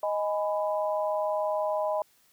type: chord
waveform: sine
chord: G# minor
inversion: second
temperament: just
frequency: 623 / 830.6 / 996.7 Hz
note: D#5 / G#5 / B5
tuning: +2 / 0 / +16 cents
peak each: -27 / -33 / -33 dBFS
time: 0.03-2.02 s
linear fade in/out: 2 ms
effects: white hiss -64 dBFS RMS until 2.32 s